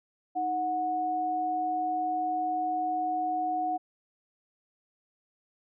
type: tone pair together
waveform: sine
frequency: 314.2 / 734 Hz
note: D#4 / F#5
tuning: +17 / -14 cents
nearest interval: octave + minor third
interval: 1469 cents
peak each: -36 / -27 dBFS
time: 0.35-3.78 s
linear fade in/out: 20 ms
effects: none